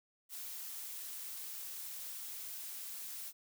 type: noise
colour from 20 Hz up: blue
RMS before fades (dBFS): -45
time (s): 0.29-3.33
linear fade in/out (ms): 50
effects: none